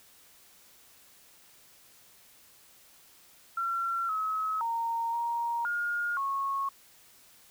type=tone with pitch steps; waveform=sine; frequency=1362 / 1283 / 923 / 937 / 1422 / 1098 Hz; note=F6 / E6 / A#5 / A#5 / F6 / C#6; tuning=-44 / -47 / -17 / +9 / +31 / -17 cents; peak=-28 dBFS; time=3.57-6.69 s; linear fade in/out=5 ms; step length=520 ms; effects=white hiss -58 dBFS RMS until 7.5 s